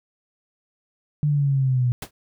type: linear sweep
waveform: sine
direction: down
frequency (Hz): 150 to 121.3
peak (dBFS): -17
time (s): 1.23-1.92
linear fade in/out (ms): 0
type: noise with exponential decay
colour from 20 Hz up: pink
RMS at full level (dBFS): -27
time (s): 2.02-2.11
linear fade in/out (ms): 5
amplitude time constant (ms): 19
effects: none